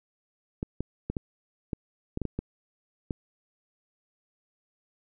clicks, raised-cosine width 3 ms, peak -17 dBFS, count 10, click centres 0.629 / 0.806 / 1.1 / 1.168 / 1.732 / 2.174 / 2.217 / 2.253 / 2.39 / 3.108 s, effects none

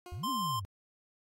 20% pulse tone with exponential decay, 357.2 Hz, F4, 39 cents sharp, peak -39 dBFS, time 0.06-0.52 s, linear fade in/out 1 ms, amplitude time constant 100 ms
sine exponential two-way sweep, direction up then down, 72.3 to 291.9 to 88.6 Hz, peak -37 dBFS, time 0.12-0.65 s, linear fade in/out 0 ms, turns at 0.29 s
square tone, 1046.5 Hz, C6, in tune, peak -32 dBFS, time 0.23-0.6 s, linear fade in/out 10 ms
effects AAC 64 kbps

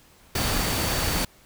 sine tone in noise, 4542 Hz, C#8, 41 cents sharp, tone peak -35 dBFS, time 0.35-1.25 s, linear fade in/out 5 ms, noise pink, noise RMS -25 dBFS, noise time 0.35-1.25 s, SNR -13 dB, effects pink hiss -55 dBFS RMS until 1.45 s

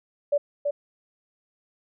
sine tone with echo, 578 Hz, D5, 28 cents flat, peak -18 dBFS, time 0.32-0.38 s, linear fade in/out 10 ms, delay 330 ms, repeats 1, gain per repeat -4 dB, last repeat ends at 0.71 s, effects none

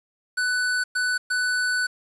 square tone bursts at uneven times, 1493 Hz, F#6, 15 cents sharp, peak -22 dBFS, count 3, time 0.37-0.84 / 0.95-1.18 / 1.3-1.87 s, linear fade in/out 10 ms, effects resampled to 24000 Hz + 8-bit

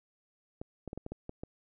clicks, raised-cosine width 2 ms, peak -26 dBFS, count 8, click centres 0.615 / 0.877 / 0.931 / 0.976 / 1.064 / 1.12 / 1.294 / 1.435 s, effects none

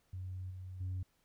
sine tone with level steps, 92.5 Hz, F#2, in tune, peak -39 / -43 / -34 dBFS, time 0.13-1.03 s, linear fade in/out 5 ms, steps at 0.5 / 0.8 s, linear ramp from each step 10 ms, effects tanh soft clip ceiling -34 dBFS + pink hiss -75 dBFS RMS until 1.24 s

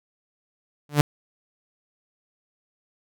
sawtooth tone with exponential growth, 146.83 Hz, D3, in tune, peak -7 dBFS, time 0.89-1.01 s, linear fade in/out 2 ms, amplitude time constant 24 ms, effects none

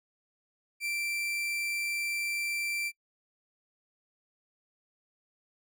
40% pulse tone, 2349 Hz, D7, in tune, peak -30 dBFS, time 0.8-2.92 s, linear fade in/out 50 ms, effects noise-tail reverb RT60 0.1 s tail -25 dB re dry

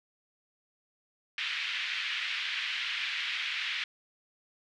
pink band-pass noise, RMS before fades -34 dBFS, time 1.38-3.84 s, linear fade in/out 2 ms, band 1900 to 3500 Hz, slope 24 dB/octave, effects none

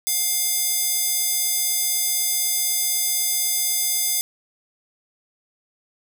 square tone with high-pass filter, 704 Hz, F5, 14 cents sharp, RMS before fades -22 dBFS, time 0.07-4.21 s, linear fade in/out 0 ms, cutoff 7200 Hz, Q 0.71, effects none

